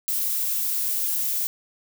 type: noise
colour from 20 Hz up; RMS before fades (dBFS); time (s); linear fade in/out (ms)
violet; -25; 0.08-1.47; 0
effects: none